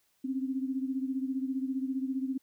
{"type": "beating tone pair", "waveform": "sine", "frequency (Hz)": [261.6, 276.6], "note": ["C4", "C#4"], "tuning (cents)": [0, -4], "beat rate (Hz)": 15, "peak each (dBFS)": [-31, -36], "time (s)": [0.24, 2.38], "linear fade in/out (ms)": 10, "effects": ["white hiss -72 dBFS RMS until 2.42 s"]}